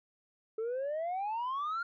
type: exponential sweep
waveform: sine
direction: up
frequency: 432.6 to 1421 Hz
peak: -30 dBFS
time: 0.58-1.83 s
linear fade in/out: 5 ms
effects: tanh soft clip ceiling -31 dBFS